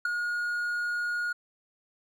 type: tone with ADSR envelope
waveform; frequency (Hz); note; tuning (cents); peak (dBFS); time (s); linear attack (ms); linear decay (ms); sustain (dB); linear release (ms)
triangle; 1437; F6; +49; -19; 0.05-1.33; 5; 5; -7; 10
effects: none